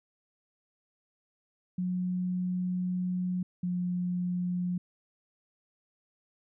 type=tone pair in turn; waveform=sine; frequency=181.4 / 178.7 Hz; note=F#3 / F3; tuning=-34 / +40 cents; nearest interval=unison; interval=26 cents; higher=first; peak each=-28 dBFS; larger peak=neither; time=1.78-3.43 / 3.63-4.78 s; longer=first; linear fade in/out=5 ms; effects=none